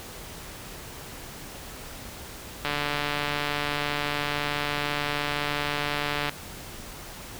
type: click train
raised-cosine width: 0.3 ms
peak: -11 dBFS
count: 533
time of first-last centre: 2.65-6.294 s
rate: 146 Hz
effects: pink hiss -41 dBFS RMS until 7.39 s